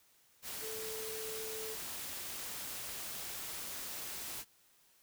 sine tone in noise, 440 Hz, A4, in tune, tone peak -43 dBFS, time 0.6-1.77 s, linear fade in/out 50 ms, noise white, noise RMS -43 dBFS, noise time 0.42-4.45 s, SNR -3 dB, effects white hiss -68 dBFS RMS until 5.02 s

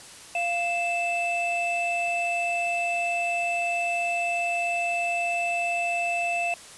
triangle tone pair together, 694.2 / 2637 Hz, F5 / E7, -11 / 0 cents, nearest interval octave + major seventh, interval 2311 cents, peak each -25 dBFS, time 0.35-6.54 s, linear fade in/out 2 ms, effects white hiss -45 dBFS RMS until 6.77 s + resampled to 24000 Hz

